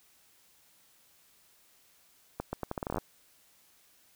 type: accelerating click train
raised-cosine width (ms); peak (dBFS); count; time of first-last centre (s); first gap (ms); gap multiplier
1; -19; 13; 2.4-2.982; 130; 0.79
effects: white hiss -64 dBFS RMS until 4.15 s